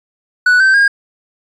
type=tone with pitch steps; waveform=triangle; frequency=1480 / 1550 / 1623.3 Hz; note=F#6 / G6 / G#6; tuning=0 / -20 / -40 cents; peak=-5 dBFS; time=0.46-0.88 s; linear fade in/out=5 ms; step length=140 ms; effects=resampled to 22050 Hz